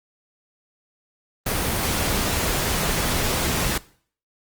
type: noise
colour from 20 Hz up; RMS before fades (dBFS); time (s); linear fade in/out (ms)
pink; -23; 1.46-3.78; 5
effects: noise-tail reverb RT60 0.5 s tail -20 dB re dry + Opus 24 kbps